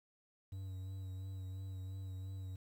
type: tone with vibrato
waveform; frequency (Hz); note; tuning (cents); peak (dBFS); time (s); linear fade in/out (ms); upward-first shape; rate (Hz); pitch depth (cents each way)
triangle; 94.8; F#2; +43; -40; 0.52-2.56; 5; sine; 2.9; 25
effects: 11-bit